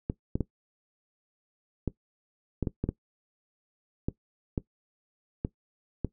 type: clicks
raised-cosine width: 3 ms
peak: -15 dBFS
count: 12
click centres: 0.099 / 0.355 / 0.407 / 1.877 / 2.627 / 2.672 / 2.84 / 2.89 / 4.085 / 4.578 / 5.449 / 6.047 s
effects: noise-tail reverb RT60 0.1 s tail -18 dB re dry